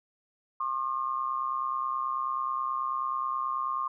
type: tone pair together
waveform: sine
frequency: 1070.7 / 1200 Hz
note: C6 / D6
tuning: +40 / +37 cents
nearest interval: major second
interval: 197 cents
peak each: -30 / -32 dBFS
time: 0.6-3.88 s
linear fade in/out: 5 ms
effects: none